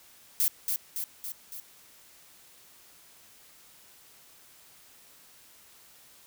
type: noise with echo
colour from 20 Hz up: violet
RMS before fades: -25 dBFS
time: 0.4-0.48 s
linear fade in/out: 0 ms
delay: 280 ms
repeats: 4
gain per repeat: -4 dB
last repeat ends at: 1.6 s
effects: white hiss -56 dBFS RMS until 6.26 s